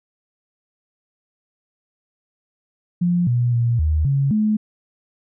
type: tone with pitch steps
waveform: sine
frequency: 175.5 / 121.3 / 118.3 / 77.4 / 138.3 / 214.1 Hz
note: F3 / B2 / A#2 / D#2 / C#3 / A3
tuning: +9 / -31 / +26 / -9 / -4 / -47 cents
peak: -15 dBFS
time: 3.01-4.57 s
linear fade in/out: 10 ms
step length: 260 ms
effects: none